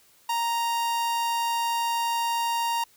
45% pulse tone, 932.3 Hz, A#5, in tune, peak -24 dBFS, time 0.29-2.84 s, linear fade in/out 5 ms, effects white hiss -59 dBFS RMS until 2.96 s

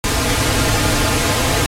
pink noise with comb filter, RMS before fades -17 dBFS, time 0.04-1.66 s, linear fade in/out 0 ms, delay 5.3 ms, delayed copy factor -0.65, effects low-pass 11000 Hz 12 dB/octave + AAC 48 kbps

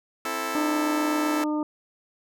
10% pulse chord, A minor, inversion first, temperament just, 264 / 330 / 440 Hz, C4 / E4 / A4, +16 / +2 / 0 cents, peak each -26 / -24 / -24 dBFS, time 0.25-1.44 s, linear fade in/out 2 ms
harmonic tone, 302.4 Hz, D#4, 49 cents flat, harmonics 1 / 2 / 3 / 4, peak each -24 / -34 / -34 / -38 dBFS, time 0.55-1.63 s, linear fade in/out 2 ms
effects none

